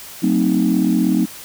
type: chord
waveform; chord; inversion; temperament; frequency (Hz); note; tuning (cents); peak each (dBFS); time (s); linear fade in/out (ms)
sine; F# diminished seventh; none; equal with one note detuned; 185 / 225 / 261.6 / 311.1; F#3 / A3 / C4 / Eb4; 0 / +39 / 0 / 0; -18; 0.22-1.26; 20
effects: tanh soft clip ceiling -6 dBFS + white hiss -36 dBFS RMS until 1.44 s